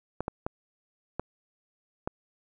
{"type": "clicks", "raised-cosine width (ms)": 1, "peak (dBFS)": -16, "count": 5, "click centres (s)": [0.206, 0.281, 0.465, 1.196, 2.075], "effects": []}